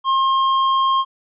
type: tone with hard clipping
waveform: sine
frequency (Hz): 1068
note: C6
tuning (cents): +35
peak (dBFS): -16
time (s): 0.04-1.05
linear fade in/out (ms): 50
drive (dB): 10
effects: resampled to 8000 Hz